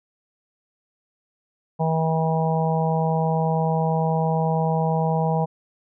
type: harmonic tone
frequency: 161 Hz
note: E3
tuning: 41 cents flat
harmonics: 1 / 3 / 4 / 5 / 6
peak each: -21 / -27 / -28 / -26 / -30 dBFS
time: 1.79-5.46 s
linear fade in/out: 20 ms
effects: none